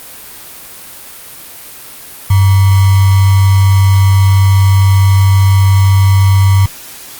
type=tone with sample-and-hold; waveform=sine; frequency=97.1 Hz; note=G2; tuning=16 cents flat; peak=-4 dBFS; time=2.3-6.66 s; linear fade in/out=5 ms; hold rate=1050 Hz; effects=white hiss -31 dBFS RMS until 7.19 s + Opus 32 kbps